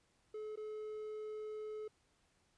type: tone with dropouts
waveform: triangle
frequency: 429 Hz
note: A4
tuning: 44 cents flat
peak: -40 dBFS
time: 0.34-1.88 s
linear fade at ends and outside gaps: 5 ms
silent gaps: 0.558-0.573 s
effects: pink hiss -75 dBFS RMS until 2.57 s + resampled to 22050 Hz